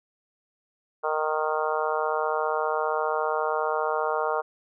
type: harmonic tone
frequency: 154.9 Hz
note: D#3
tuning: 7 cents flat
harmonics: 3 / 4 / 5 / 6 / 7 / 8 / 9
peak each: -29 / -30 / -31 / -32 / -32 / -33 / -34 dBFS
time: 1.03-4.42 s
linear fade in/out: 20 ms
effects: none